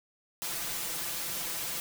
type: noise with comb filter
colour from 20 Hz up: white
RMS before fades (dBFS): -35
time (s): 0.42-1.8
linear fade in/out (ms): 0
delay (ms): 5.9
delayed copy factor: +1
effects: none